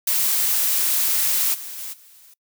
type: noise with level steps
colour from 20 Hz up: blue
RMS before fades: -20 / -34 / -32 / -49 dBFS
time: 0.07-2.34 s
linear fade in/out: 5 ms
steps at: 1.53 / 1.77 / 1.92 s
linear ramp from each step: 20 ms
effects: noise-tail reverb RT60 0.1 s tail -23 dB re dry